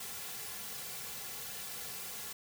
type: noise with comb filter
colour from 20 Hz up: white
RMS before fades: -43 dBFS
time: 0-2.33 s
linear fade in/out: 5 ms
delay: 3.2 ms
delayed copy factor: -0.85
effects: none